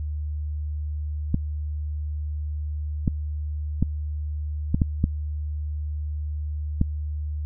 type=clicks; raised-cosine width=5 ms; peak=-7 dBFS; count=7; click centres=1.344 / 3.078 / 3.826 / 4.745 / 4.818 / 5.041 / 6.814 s; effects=added 75 Hz sine -26 dBFS peak until 7.45 s